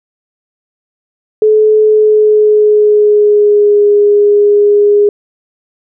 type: tone with pitch glide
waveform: sine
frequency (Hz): 430.1 to 411.9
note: A4 to G#4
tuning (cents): -39 to -14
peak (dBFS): -4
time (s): 1.42-5.09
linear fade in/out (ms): 2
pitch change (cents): -75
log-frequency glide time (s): 1.81-3.86
effects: none